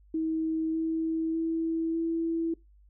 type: tone with pitch steps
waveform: sine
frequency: 320 / 323.3 / 326.7 / 330.1 Hz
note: D#4 / E4 / E4 / E4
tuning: +49 / -34 / -15 / +2 cents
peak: -26 dBFS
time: 0.14-2.54 s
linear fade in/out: 5 ms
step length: 600 ms
effects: noise-tail reverb RT60 0.2 s tail -22 dB re dry + added 50 Hz sine -55 dBFS peak until 2.89 s